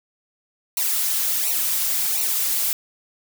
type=noise with flanger; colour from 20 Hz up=blue; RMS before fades=-22 dBFS; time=0.77-2.73 s; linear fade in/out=2 ms; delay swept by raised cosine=0.59 to 4.29 ms; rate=1.4 Hz; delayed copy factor=-0.75; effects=none